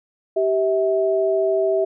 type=tone pair together; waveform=sine; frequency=388.5 / 648 Hz; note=G4 / E5; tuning=-16 / -30 cents; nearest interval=major sixth; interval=886 cents; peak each=-19 dBFS; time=0.36-1.85 s; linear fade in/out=10 ms; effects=none